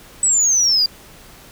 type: exponential sweep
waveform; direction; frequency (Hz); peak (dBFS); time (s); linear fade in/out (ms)
sine; down; 8050 to 4737; -11; 0.23-0.86; 2
effects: tanh soft clip ceiling -9 dBFS + pink hiss -43 dBFS RMS until 1.51 s